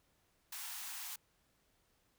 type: high-pass noise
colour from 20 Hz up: white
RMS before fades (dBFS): -45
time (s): 0.52-1.16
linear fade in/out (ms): 5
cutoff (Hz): 730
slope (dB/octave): 96
effects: pink hiss -75 dBFS RMS until 2.18 s